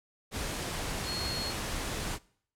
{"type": "tone in noise", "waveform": "sine", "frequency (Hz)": 4300, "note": "C8", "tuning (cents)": 47, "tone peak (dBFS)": -35, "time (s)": [1.04, 1.54], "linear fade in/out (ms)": 50, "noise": "pink", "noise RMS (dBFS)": -35, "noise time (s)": [0.31, 2.19], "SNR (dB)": -3, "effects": ["noise-tail reverb RT60 0.6 s tail -23 dB re dry", "low-pass 11000 Hz 12 dB/octave"]}